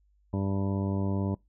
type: harmonic tone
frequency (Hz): 98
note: G2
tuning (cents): 0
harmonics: 1 / 2 / 3 / 4 / 5 / 6 / 7 / 9 / 10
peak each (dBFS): -29 / -31 / -35 / -39 / -45 / -41 / -48 / -46 / -46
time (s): 0.33-1.35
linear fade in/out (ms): 5
effects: noise-tail reverb RT60 0.2 s tail -25 dB re dry + added 50 Hz sine -63 dBFS peak until 1.48 s